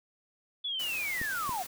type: linear sweep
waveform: sine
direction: down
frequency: 3469 to 683 Hz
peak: -31 dBFS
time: 0.64-1.63 s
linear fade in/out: 10 ms
type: noise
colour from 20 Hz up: white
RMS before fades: -41 dBFS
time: 0.79-1.67 s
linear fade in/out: 10 ms
type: clicks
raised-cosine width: 3 ms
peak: -26 / -27 dBFS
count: 2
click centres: 1.215 / 1.493 s
effects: none